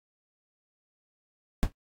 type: noise with exponential decay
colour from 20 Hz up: brown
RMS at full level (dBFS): -19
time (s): 1.63-1.72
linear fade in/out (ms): 0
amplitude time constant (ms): 19
effects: AAC 48 kbps